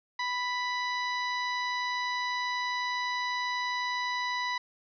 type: harmonic tone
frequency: 989 Hz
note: B5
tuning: 2 cents sharp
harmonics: 1 / 2 / 3 / 4 / 5 / 6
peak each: -32 / -33 / -47 / -38 / -45 / -51 dBFS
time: 0.19-4.58 s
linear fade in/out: 5 ms
effects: none